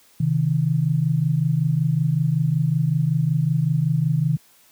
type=tone pair together; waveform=sine; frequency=132.7 / 158.04 Hz; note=C3 / D#3; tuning=+25 / +27 cents; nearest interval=minor third; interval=302 cents; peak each=-21 / -19 dBFS; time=0.2-4.37 s; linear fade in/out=5 ms; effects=white hiss -55 dBFS RMS until 4.71 s + high-pass 60 Hz 12 dB/octave